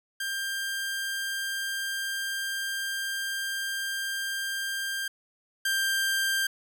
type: tone pair in turn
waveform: sawtooth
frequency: 1591 / 1584.3 Hz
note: G6 / G6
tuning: +25 / +18 cents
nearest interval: unison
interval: 7 cents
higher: first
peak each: -26 / -21 dBFS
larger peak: second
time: 0.2-5.08 / 5.65-6.47 s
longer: first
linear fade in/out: 5 ms
effects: none